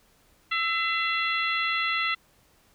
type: harmonic tone with a mistuned harmonic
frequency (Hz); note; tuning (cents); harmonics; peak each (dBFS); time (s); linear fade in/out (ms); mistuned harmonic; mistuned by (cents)
677; E5; +46; 2 / 3 / 4 / 5 / 6; -29 / -28 / -30 / -33 / -38; 0.51-2.15; 10; 2; -39
effects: pink hiss -62 dBFS RMS until 2.74 s